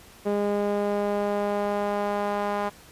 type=tone with band-pass filter sweep; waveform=sawtooth; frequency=204.5 Hz; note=G#3; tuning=26 cents flat; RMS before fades=-26 dBFS; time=0.25-2.7 s; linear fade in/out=20 ms; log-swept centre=470 to 880 Hz; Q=1.5; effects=pink hiss -50 dBFS RMS until 2.91 s + resampled to 32000 Hz